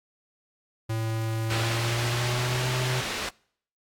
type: tone with pitch glide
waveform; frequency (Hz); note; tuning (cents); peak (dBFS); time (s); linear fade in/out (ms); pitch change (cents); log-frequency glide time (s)
square; 111.9 to 127.06; A2 to B2; +30 to +50; -27; 0.89-3.01; 10; +220; 1.47-2.68
type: low-pass noise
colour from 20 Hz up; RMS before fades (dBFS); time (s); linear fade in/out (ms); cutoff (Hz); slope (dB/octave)
white; -32; 1.5-3.29; 2; 3700; 12
effects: noise-tail reverb RT60 0.6 s tail -26 dB re dry + AAC 64 kbps